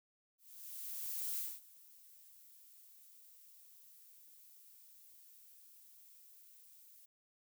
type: noise with ADSR envelope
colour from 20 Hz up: violet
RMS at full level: -39 dBFS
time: 0.38-7.06 s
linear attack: 1000 ms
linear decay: 220 ms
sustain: -22 dB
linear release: 12 ms
effects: none